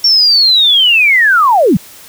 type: linear sweep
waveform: sine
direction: down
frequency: 5520 to 140 Hz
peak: -5 dBFS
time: 0.04-1.77 s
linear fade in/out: 5 ms
effects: white hiss -36 dBFS RMS until 2.08 s